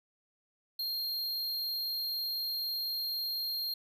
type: tone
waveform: square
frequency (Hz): 4214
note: C8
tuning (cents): +12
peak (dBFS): -33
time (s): 0.79-3.74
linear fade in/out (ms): 5
effects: none